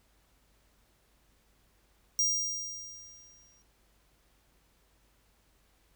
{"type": "tone with exponential decay", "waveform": "square", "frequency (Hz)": 5700, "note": "F8", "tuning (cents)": 34, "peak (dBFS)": -24, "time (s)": [2.19, 3.62], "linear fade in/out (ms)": 1, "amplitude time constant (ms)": 310, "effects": ["added 50 Hz sine -69 dBFS peak until 5.95 s", "pink hiss -69 dBFS RMS until 5.95 s"]}